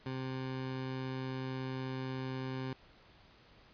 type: tone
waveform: 20% pulse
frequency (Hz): 130.9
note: C3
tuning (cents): +1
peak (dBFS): -32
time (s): 0.06-2.73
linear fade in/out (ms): 2
effects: pink hiss -61 dBFS RMS until 3.73 s + resampled to 11025 Hz